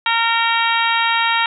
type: harmonic tone with a mistuned harmonic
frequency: 460 Hz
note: A#4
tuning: 23 cents flat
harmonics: 2 / 3 / 4 / 5 / 6 / 7 / 8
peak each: -19 / -21 / -22 / -23 / -24 / -24 / -25 dBFS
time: 0.06-1.46 s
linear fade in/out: 2 ms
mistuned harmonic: 8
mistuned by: +48 cents
effects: none